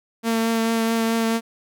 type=tone with vibrato; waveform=sawtooth; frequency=226.9 Hz; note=A#3; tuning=47 cents flat; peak=-15 dBFS; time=0.23-1.41 s; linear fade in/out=50 ms; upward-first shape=triangle; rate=4.6 Hz; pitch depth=16 cents each way; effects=none